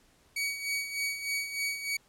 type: tone with tremolo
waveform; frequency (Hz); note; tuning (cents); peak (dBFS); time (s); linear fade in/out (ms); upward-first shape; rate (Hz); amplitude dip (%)
sawtooth; 2258; C#7; +31; -25; 0.36-1.97; 5; sine; 3.3; 65
effects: pink hiss -64 dBFS RMS until 2.08 s + low-pass 12000 Hz 12 dB/octave